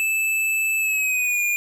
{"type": "tone with pitch glide", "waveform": "square", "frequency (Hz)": [2627, 2423], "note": ["E7", "D#7"], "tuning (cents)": [-7, -47], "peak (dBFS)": -20, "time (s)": [0, 1.56], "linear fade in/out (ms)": 0, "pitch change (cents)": -140, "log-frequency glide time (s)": [0.78, 1.43], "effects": []}